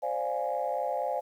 sine chord, D half-diminished seventh, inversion third, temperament equal, 523.3 / 587.3 / 698.5 / 830.6 Hz, C5 / D5 / F5 / Ab5, 0 / 0 / 0 / 0 cents, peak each -33 dBFS, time 0.02-1.21 s, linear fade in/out 20 ms, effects tanh soft clip ceiling -19 dBFS + 10-bit

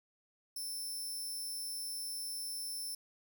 15% pulse tone, 5330 Hz, E8, 18 cents sharp, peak -33 dBFS, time 0.56-2.95 s, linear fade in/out 5 ms, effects none

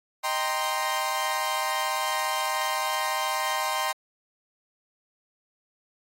sawtooth chord, C minor seventh, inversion first, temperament equal, 622.3 / 784 / 932.3 / 1046.5 Hz, Eb5 / G5 / Bb5 / C6, 0 / 0 / 0 / 0 cents, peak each -30 / -27 / -28 / -25 dBFS, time 0.23-3.93 s, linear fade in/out 20 ms, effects AAC 48 kbps

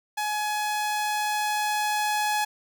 sawtooth tone with level ramp, 843 Hz, G#5, 26 cents sharp, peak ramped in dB -22 to -19 dBFS, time 0.17-2.45 s, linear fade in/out 10 ms, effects none

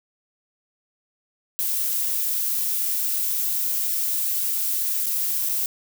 violet noise with dropouts, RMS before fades -24 dBFS, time 1.59-5.66 s, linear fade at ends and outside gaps 0 ms, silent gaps 5.059-5.066 / 5.489-5.494 s, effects none

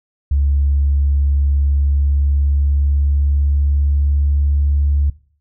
sine tone with pitch glide, 70.5 to 71.69 Hz, C#2 to D2, +30 to -41 cents, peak -11 dBFS, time 0.31-5.1 s, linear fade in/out 5 ms, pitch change +29 cents, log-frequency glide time 1.59-4.7 s, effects noise-tail reverb RT60 0.5 s tail -21 dB re dry + tanh soft clip ceiling -7 dBFS

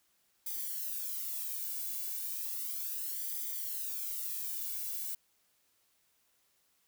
violet noise with flanger, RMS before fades -38 dBFS, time 0.46-5.15 s, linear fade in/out 5 ms, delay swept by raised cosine 0.73 to 1.61 ms, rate 0.34 Hz, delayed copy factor -0.75, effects white hiss -73 dBFS RMS until 6.87 s

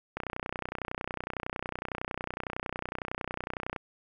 click train, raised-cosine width 0.5 ms, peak -18 dBFS, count 112, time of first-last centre 0.17-3.762 s, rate 30.9 Hz, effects 10-bit

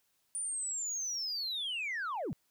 sine linear sweep, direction down, 9397 to 110 Hz, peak -32 dBFS, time 0.35-2.33 s, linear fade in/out 0 ms, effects tanh soft clip ceiling -32 dBFS + white hiss -75 dBFS RMS until 2.5 s

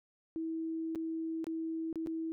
sine tone with dropouts, 324.3 Hz, E4, 28 cents flat, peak -34 dBFS, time 0.36-2.32 s, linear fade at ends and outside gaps 0 ms, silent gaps 0.95-0.957 / 1.443-1.468 / 1.928-1.957 / 2.062-2.071 s, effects none

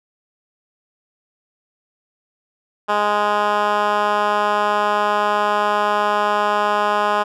10% pulse tone with band-pass filter, 207.7 Hz, G#3, in tune, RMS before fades -18 dBFS, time 2.88-7.24 s, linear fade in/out 20 ms, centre 1100 Hz, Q 1.1, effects none

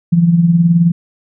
sine tone with tremolo, 170 Hz, F3, 46 cents flat, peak -4 dBFS, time 0.12-0.92 s, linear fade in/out 10 ms, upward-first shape triangle, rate 19 Hz, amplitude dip 65%, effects none

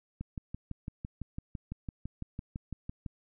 click train, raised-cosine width 5 ms, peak -25 dBFS, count 18, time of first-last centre 0.21-3.062 s, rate 5.96 Hz, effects none

